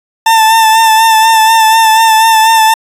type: tone with vibrato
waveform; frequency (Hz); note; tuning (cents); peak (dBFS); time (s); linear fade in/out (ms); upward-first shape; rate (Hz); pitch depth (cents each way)
40% pulse; 890; A5; +20; -3; 0.26-2.74; 5; sine; 4.1; 30
effects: resampled to 32000 Hz